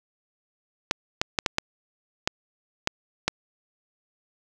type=clicks; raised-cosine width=0.2 ms; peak=-4 dBFS; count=8; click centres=0.911 / 1.215 / 1.388 / 1.462 / 1.584 / 2.275 / 2.874 / 3.28 s; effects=none